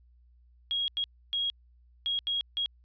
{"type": "tone bursts at uneven times", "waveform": "sine", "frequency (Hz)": 3290, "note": "G#7", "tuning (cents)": -17, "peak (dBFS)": -27, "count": 6, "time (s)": [[0.71, 0.88], [0.97, 1.04], [1.33, 1.5], [2.06, 2.19], [2.27, 2.41], [2.57, 2.66]], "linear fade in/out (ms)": 0, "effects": ["added 60 Hz sine -57 dBFS peak until 2.84 s", "resampled to 11025 Hz"]}